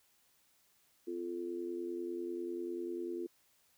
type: tone with amplitude modulation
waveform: sine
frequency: 346.6 Hz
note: F4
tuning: 13 cents flat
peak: -33 dBFS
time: 1.07-3.27 s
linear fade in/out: 10 ms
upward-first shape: sine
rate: 90.1 Hz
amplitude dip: 85%
effects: white hiss -71 dBFS RMS until 3.77 s